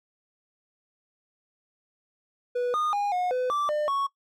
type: tone with pitch steps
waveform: triangle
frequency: 490.5 / 1225 / 816 / 723 / 504 / 1168 / 600 / 1109 Hz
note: B4 / D#6 / G#5 / F#5 / B4 / D6 / D5 / C#6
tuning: -12 / -27 / -31 / -40 / +35 / -10 / +37 / 0 cents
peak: -22 dBFS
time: 2.55-4.07 s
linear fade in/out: 10 ms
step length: 190 ms
effects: noise-tail reverb RT60 0.1 s tail -20 dB re dry